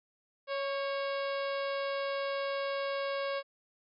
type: harmonic tone with a mistuned harmonic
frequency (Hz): 554.4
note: C#5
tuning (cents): 0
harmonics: 1 / 2 / 3 / 4 / 5 / 6 / 7 / 8 / 9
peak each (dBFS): -33 / -39 / -43 / -45 / -47 / -49 / -50 / -51 / -52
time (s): 0.47-3.43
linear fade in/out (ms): 50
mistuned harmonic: 3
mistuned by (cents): -43
effects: none